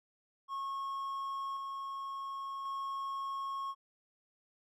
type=tone with tremolo; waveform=triangle; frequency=1092 Hz; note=C#6; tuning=26 cents flat; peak=-34 dBFS; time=0.48-3.75 s; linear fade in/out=50 ms; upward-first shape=square; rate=0.46 Hz; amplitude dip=25%; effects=none